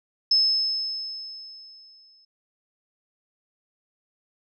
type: tone with exponential decay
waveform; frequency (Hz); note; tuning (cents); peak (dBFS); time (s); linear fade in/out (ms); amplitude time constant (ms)
sine; 5210; E8; -21; -15; 0.31-2.25; 5; 420
effects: none